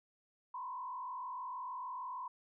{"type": "tone with frequency modulation", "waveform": "sine", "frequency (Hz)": 1009, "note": "B5", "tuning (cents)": 37, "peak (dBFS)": -40, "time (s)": [0.54, 2.28], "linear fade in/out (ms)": 5, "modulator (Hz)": 46.5, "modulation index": 1.1, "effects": []}